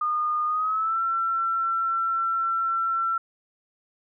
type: tone with pitch glide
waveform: sine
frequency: 1222 to 1348.1 Hz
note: D#6 to E6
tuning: -32 to +38 cents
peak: -22 dBFS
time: 0.01-3.18 s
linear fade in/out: 5 ms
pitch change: +170 cents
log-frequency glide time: 0.46-1 s
effects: none